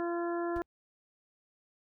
harmonic tone, 343.1 Hz, F4, 31 cents flat, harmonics 1 / 2 / 3 / 4 / 5, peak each -32 / -38 / -42 / -44 / -46 dBFS, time 0-0.62 s, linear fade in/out 0 ms
brown noise with exponential decay, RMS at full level -39 dBFS, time 0.56-0.66 s, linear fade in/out 0 ms, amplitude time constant 20 ms
effects none

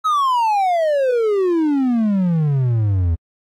triangle exponential sweep, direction down, 1298 to 79.9 Hz, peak -12 dBFS, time 0.04-3.16 s, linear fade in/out 20 ms, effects AAC 48 kbps

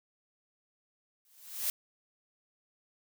blue noise with exponential growth, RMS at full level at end -29 dBFS, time 1.25-1.7 s, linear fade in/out 1 ms, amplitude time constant 96 ms, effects none

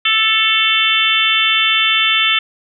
harmonic tone with a mistuned harmonic, 440 Hz, A4, in tune, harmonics 3 / 4 / 5 / 6 / 7 / 8, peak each -20 / -23 / -18 / -18 / -17 / -17 dBFS, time 0.05-2.39 s, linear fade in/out 5 ms, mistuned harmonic 6, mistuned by +29 cents, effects none

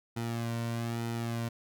sawtooth tone with flanger, 116.54 Hz, A#2, in tune, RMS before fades -34 dBFS, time 0.16-1.49 s, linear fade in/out 10 ms, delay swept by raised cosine 1.8 to 2.43 ms, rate 1.1 Hz, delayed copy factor -0.65, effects none

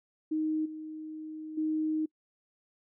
sine tone with level steps, 311.8 Hz, D#4, 4 cents sharp, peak -27 / -38 / -27 dBFS, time 0.31-2.06 s, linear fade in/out 10 ms, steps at 0.65 / 1.57 s, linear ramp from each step 10 ms, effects noise-tail reverb RT60 0.1 s tail -25 dB re dry

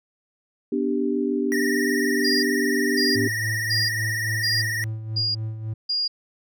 sine chord, G major, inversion first, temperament equal, 246.9 / 293.7 / 392 Hz, B3 / D4 / G4, 0 / 0 / 0 cents, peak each -25 dBFS, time 0.72-3.28 s, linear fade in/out 5 ms
square tone with vibrato, 1864.7 Hz, A#6, in tune, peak -25 dBFS, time 1.52-4.84 s, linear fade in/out 0 ms, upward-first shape triangle, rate 20 Hz, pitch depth 86 cents each way
sine tone bursts, 4837 Hz, D#8, 50 cents flat, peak -21 dBFS, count 6, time 2.24-6.08 s, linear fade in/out 10 ms, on 190 ms, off 540 ms
triangle tone with tremolo, 110 Hz, A2, in tune, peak -23 dBFS, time 3.15-5.74 s, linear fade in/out 10 ms, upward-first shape sine, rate 3.6 Hz, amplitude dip 55%
effects none

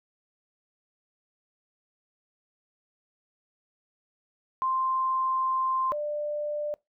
sine tone pair in turn, 1046.5 / 593.8 Hz, C6 / D5, 0 / +19 cents, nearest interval minor seventh, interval 981 cents, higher first, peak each -24 / -28 dBFS, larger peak first, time 4.62-5.92 / 5.92-6.74 s, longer first, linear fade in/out 0 ms, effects noise-tail reverb RT60 0.2 s tail -24 dB re dry

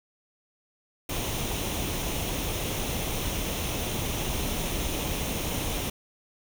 pink noise with comb filter, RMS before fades -30 dBFS, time 1.09-5.9 s, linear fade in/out 5 ms, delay 0.32 ms, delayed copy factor +0.5, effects none

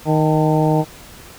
harmonic tone with a mistuned harmonic, 155.56 Hz, D#3, in tune, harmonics 1 / 2 / 3 / 4 / 5 / 6, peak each -16 / -19 / -21 / -22 / -23 / -24 dBFS, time 0.05-0.85 s, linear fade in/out 50 ms, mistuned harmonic 6, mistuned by -66 cents, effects pink hiss -40 dBFS RMS until 1.38 s

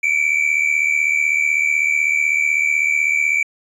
triangle tone pair together, 2276 / 2352 Hz, C#7 / D7, +45 / +2 cents, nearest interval minor second, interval 57 cents, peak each -16 dBFS, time 0.03-3.43 s, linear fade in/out 5 ms, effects resampled to 24000 Hz

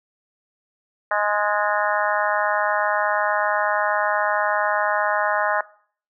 harmonic tone with a mistuned harmonic, 208.2 Hz, G#3, 5 cents sharp, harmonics 3 / 4 / 5 / 6 / 7 / 8 / 9, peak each -24 / -25 / -26 / -27 / -27 / -28 / -29 dBFS, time 1.11-5.61 s, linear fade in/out 2 ms, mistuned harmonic 9, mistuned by -45 cents, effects noise-tail reverb RT60 0.5 s tail -20 dB re dry

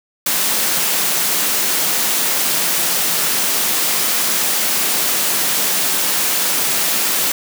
white high-pass noise, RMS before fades -17 dBFS, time 0.26-7.32 s, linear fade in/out 5 ms, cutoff 140 Hz, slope 96 dB/octave, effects none

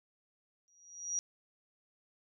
sine tone with exponential growth, 5760 Hz, F#8, 47 cents flat, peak -29 dBFS, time 0.68-1.19 s, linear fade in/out 0 ms, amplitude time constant 110 ms, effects none

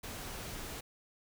pink noise, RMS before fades -43 dBFS, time 0.03-0.81 s, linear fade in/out 10 ms, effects none

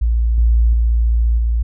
sine tone with level steps, 57.3 Hz, A#1, 29 cents flat, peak -12 / -9 / -11 / -13 dBFS, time 0.01-1.63 s, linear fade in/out 10 ms, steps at 0.38 / 0.73 / 1.38 s, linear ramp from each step 2 ms, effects none

